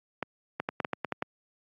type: clicks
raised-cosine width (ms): 0.5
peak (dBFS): -14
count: 9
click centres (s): 0.227 / 0.6 / 0.689 / 0.802 / 0.848 / 0.933 / 1.047 / 1.123 / 1.224
effects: high-pass 150 Hz 12 dB/octave + AAC 64 kbps